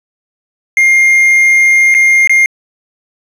triangle tone with dropouts, 2119 Hz, C7, 21 cents sharp, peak -3 dBFS, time 0.77-2.46 s, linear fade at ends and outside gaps 1 ms, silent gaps 1.942-1.948 / 2.274-2.295 s, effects resampled to 32000 Hz + 7-bit

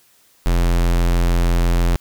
square tone, 43.12 Hz, F1, 21 cents flat, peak -14 dBFS, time 0.46-1.96 s, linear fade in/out 0 ms, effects white hiss -55 dBFS RMS until 2 s

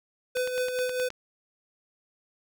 square tone with tremolo, 503 Hz, B4, 32 cents sharp, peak -25 dBFS, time 0.35-1.09 s, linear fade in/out 10 ms, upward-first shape triangle, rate 4.8 Hz, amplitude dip 55%
click train, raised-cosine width 0.2 ms, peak -20 dBFS, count 8, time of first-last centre 0.37-1.104 s, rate 9.54 Hz
effects none

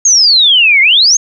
sine exponential two-way sweep, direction down then up, 6640 to 2074 to 6640 Hz, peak -4 dBFS, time 0.05-1.17 s, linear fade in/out 5 ms, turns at 0.81 s, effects none

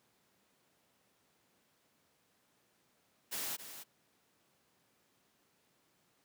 white noise with echo, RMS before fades -39 dBFS, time 3.31-3.57 s, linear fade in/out 20 ms, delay 270 ms, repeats 1, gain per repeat -10 dB, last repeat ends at 3.84 s, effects pink hiss -73 dBFS RMS until 6.24 s + high-pass 150 Hz 12 dB/octave

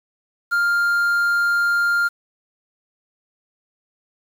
triangle tone with quantisation, 1400 Hz, F6, 4 cents sharp, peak -14 dBFS, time 0.51-2.09 s, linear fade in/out 20 ms, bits 7, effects none

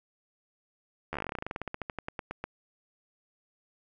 slowing click train, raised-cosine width 0.5 ms, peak -19 dBFS, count 27, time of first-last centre 1.13-2.44 s, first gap 12 ms, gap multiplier 1.1, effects none

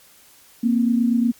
sine tone pair together, 233.1 / 261.6 Hz, A#3 / C4, 0 / 0 cents, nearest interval major second, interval 200 cents, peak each -16 / -22 dBFS, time 0.63-1.32 s, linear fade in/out 10 ms, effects white hiss -51 dBFS RMS until 1.39 s + MP3 96 kbps

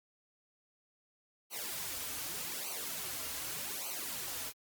white noise with flanger, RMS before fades -40 dBFS, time 1.5-4.53 s, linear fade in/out 50 ms, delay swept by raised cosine 0.56 to 5.56 ms, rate 0.84 Hz, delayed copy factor -0.95, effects Opus 48 kbps

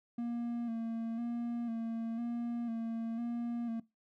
triangle tone with vibrato, 232.2 Hz, A#3, 7 cents flat, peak -32 dBFS, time 0.18-3.8 s, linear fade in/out 5 ms, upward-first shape square, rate 1 Hz, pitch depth 32 cents each way, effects noise-tail reverb RT60 0.2 s tail -20 dB re dry

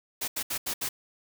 white noise bursts at uneven times, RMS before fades -31 dBFS, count 5, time 0.21-0.28 / 0.36-0.43 / 0.5-0.58 / 0.66-0.74 / 0.81-0.89 s, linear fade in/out 10 ms, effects none

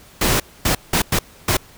pink noise bursts at uneven times, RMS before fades -17 dBFS, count 5, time 0.21-0.4 / 0.65-0.75 / 0.93-1.02 / 1.12-1.19 / 1.48-1.57 s, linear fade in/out 5 ms, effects pink hiss -46 dBFS RMS until 1.77 s

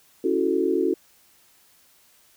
sine chord, F# minor seventh, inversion second, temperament equal, 277.2 / 329.6 / 370 / 440 Hz, C#4 / E4 / F#4 / A4, 0 / 0 / 0 / 0 cents, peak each -27 / -25 / -23 / -26 dBFS, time 0.24-0.94 s, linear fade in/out 5 ms, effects white hiss -58 dBFS RMS until 2.36 s

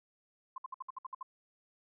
sine tone bursts, 1046.5 Hz, C6, in tune, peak -38 dBFS, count 9, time 0.56-1.229 s, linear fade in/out 5 ms, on 21 ms, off 60 ms, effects none

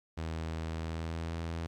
sawtooth tone with pitch glide, 80.8 to 82.78 Hz, E2 to E2, -34 to +8 cents, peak -31 dBFS, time 0.17-1.67 s, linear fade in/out 10 ms, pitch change +42 cents, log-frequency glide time 0.78-1.36 s, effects low-pass 6000 Hz 12 dB/octave + 12-bit

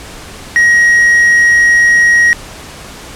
triangle tone, 1892 Hz, A#6, 25 cents sharp, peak -3 dBFS, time 0.56-2.33 s, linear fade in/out 0 ms, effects pink hiss -30 dBFS RMS until 3.15 s + low-pass 10000 Hz 12 dB/octave

